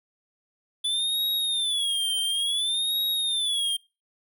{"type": "tone with vibrato", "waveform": "square", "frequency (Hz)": 3456, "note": "A7", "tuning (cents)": -32, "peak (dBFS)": -24, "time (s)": [0.84, 3.77], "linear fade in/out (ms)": 10, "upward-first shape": "sine", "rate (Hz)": 0.57, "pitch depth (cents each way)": 160, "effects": ["noise-tail reverb RT60 0.3 s tail -24 dB re dry"]}